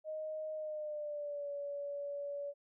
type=tone with pitch glide; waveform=sine; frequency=622.3 to 570.7 Hz; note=D#5 to D5; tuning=0 to -50 cents; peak=-38 dBFS; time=0.04-2.54 s; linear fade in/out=50 ms; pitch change=-150 cents; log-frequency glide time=0.54-1.5 s; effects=none